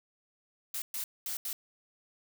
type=noise bursts at uneven times; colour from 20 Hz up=blue; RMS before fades=-36 dBFS; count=4; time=0.74-0.82 / 0.94-1.04 / 1.26-1.37 / 1.45-1.53 s; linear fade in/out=2 ms; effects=none